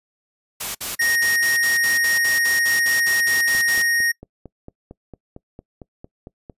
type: noise bursts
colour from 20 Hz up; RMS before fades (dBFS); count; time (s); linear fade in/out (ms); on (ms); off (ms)
white; -27; 16; 0.6-3.825; 10; 150; 55
type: tone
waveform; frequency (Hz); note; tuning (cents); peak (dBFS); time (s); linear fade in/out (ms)
square; 1864.7; A#6; 0; -18; 0.99-4.12; 10
type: click train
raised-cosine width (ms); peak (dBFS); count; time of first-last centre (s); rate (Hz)
2; -24; 14; 3.55-6.498; 4.41
effects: noise-tail reverb RT60 0.1 s tail -23 dB re dry + resampled to 32000 Hz